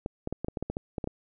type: clicks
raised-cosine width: 2 ms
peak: -18 dBFS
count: 12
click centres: 0.061 / 0.274 / 0.326 / 0.446 / 0.484 / 0.572 / 0.626 / 0.7 / 0.769 / 0.982 / 1.042 / 1.074 s
effects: none

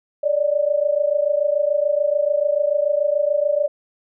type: tone pair together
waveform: sine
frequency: 573.1 / 600 Hz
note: D5 / D5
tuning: -42 / +37 cents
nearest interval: minor second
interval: 79 cents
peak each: -19 dBFS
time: 0.23-3.68 s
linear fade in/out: 10 ms
effects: none

